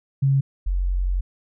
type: tone pair in turn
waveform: sine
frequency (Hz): 136.8 / 45.48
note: C#3 / F#1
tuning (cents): -23 / -29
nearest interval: octave + perfect fifth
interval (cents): 1906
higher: first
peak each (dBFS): -15 / -19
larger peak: first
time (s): 0.22-0.41 / 0.66-1.21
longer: second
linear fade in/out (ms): 10
effects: none